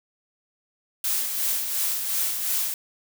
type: noise with tremolo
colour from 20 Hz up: blue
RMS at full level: -24 dBFS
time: 1.04-2.74 s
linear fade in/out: 2 ms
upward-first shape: sine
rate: 2.8 Hz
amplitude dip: 45%
effects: none